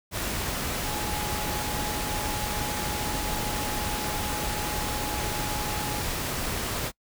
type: tone in noise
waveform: sine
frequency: 840 Hz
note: G#5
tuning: 19 cents sharp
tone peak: -35 dBFS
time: 0.83-6.05 s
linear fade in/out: 50 ms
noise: pink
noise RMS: -30 dBFS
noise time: 0.11-6.92 s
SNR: -8 dB
effects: noise-tail reverb RT60 0.1 s tail -25 dB re dry